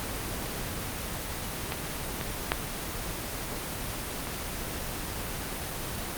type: clicks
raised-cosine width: 0.3 ms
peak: -13 / -17 / -6 / -19 dBFS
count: 4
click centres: 1.722 / 2.212 / 2.519 / 4.271 s
effects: pink hiss -34 dBFS RMS until 6.17 s + Opus 24 kbps